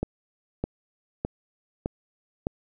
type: click train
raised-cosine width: 2 ms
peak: -13 dBFS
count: 5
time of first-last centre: 0.03-2.469 s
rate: 1.64 Hz
effects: none